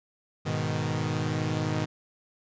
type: chord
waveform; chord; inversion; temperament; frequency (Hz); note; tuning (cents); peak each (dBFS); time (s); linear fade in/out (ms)
sawtooth; G# minor; none; equal; 103.83 / 123.47 / 155.56; G#2 / B2 / D#3; 0 / 0 / 0; -28 / -28 / -26; 0.45-1.86; 20
effects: resampled to 16000 Hz